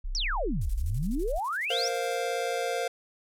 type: tone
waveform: sine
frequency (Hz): 32.7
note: C1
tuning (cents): 0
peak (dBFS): -29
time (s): 0.04-1.39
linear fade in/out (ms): 10
type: exponential two-way sweep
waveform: sine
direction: down then up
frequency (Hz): 5920 to 44.25 to 5920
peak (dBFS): -28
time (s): 0.15-1.88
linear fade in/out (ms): 0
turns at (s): 0.72
type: noise with tremolo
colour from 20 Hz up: violet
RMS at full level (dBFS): -44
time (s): 0.61-2.2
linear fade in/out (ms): 5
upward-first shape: square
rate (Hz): 12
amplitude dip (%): 75
type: chord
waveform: square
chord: Bb suspended second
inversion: none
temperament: just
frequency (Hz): 466.2 / 524.4 / 699.2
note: Bb4 / C5 / F5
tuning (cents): 0 / +4 / +2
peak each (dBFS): -33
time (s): 1.7-2.88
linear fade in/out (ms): 5
effects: low-pass 11000 Hz 12 dB/octave